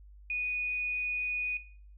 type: tone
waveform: sine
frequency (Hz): 2474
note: D#7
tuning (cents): -10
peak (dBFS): -30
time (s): 0.3-1.57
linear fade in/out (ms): 2
effects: noise-tail reverb RT60 0.5 s tail -18 dB re dry + added 50 Hz sine -50 dBFS peak until 1.97 s